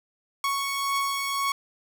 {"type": "beating tone pair", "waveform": "sawtooth", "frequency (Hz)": [1108.7, 1110.6], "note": ["C#6", "C#6"], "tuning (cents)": [0, 3], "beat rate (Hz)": 1.9, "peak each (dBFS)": [-22, -30], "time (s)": [0.44, 1.52], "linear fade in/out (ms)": 2, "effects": []}